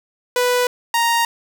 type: tone pair in turn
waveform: sawtooth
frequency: 493.9 / 932.4 Hz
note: B4 / A#5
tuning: 0 / 0 cents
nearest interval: major seventh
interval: 1100 cents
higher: second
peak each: -11 dBFS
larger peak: neither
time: 0.36-0.67 / 0.94-1.25 s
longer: neither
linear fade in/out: 2 ms
effects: none